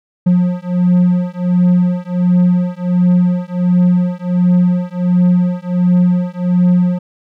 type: beating tone pair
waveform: triangle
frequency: 178.1 / 179.5 Hz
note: F3 / F3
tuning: +34 / +48 cents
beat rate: 1.4 Hz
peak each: -11 dBFS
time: 0.26-6.99 s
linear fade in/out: 10 ms
effects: none